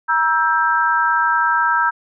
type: chord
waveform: sine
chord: E diminished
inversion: second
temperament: just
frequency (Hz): 949.3 / 1318.5 / 1582.2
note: Bb5 / E6 / G6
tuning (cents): +31 / 0 / +16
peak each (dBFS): -18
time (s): 0.08-1.91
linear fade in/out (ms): 20
effects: none